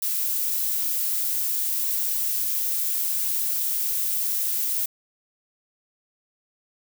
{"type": "noise", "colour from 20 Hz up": "violet", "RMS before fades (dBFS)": -25, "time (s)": [0.02, 4.86], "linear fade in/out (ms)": 5, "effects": []}